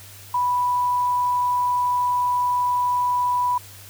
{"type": "tone", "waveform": "sine", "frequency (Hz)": 986, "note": "B5", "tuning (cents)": -3, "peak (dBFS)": -18, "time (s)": [0.34, 3.58], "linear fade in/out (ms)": 5, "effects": ["added 98 Hz sine -45 dBFS peak until 3.89 s", "white hiss -44 dBFS RMS until 3.89 s"]}